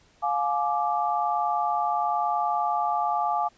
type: chord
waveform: sine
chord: D diminished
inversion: first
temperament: just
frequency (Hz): 704.8 / 845.8 / 1174.7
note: F5 / Ab5 / D6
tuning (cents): +16 / +31 / 0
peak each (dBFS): -27 / -26 / -28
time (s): 0.22-3.49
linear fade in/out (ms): 20
effects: pink hiss -60 dBFS RMS until 3.57 s + resampled to 16000 Hz